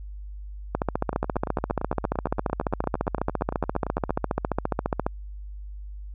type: two click trains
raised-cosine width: 1 ms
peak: -9 / -15 dBFS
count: 64 / 27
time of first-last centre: 0.75-5.065 / 1.13-4.095 s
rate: 14.6 / 8.77 Hz
effects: added 50 Hz sine -35 dBFS peak until 6.14 s